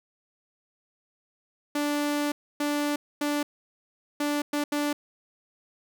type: tone bursts at uneven times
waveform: sawtooth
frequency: 292.6 Hz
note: D4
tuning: 6 cents flat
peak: -21 dBFS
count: 6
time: 1.75-2.32 / 2.6-2.96 / 3.21-3.43 / 4.2-4.42 / 4.53-4.64 / 4.72-4.93 s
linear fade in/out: 5 ms
effects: none